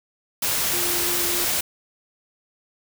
sine tone in noise, 349.2 Hz, F4, in tune, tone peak -31 dBFS, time 0.73-1.45 s, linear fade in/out 5 ms, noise white, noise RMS -23 dBFS, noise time 0.42-1.61 s, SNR -11 dB, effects none

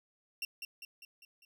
30% pulse tone with echo, 2749 Hz, F7, 28 cents flat, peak -32 dBFS, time 0.42-0.45 s, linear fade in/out 2 ms, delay 200 ms, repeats 5, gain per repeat -5 dB, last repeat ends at 1.45 s, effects none

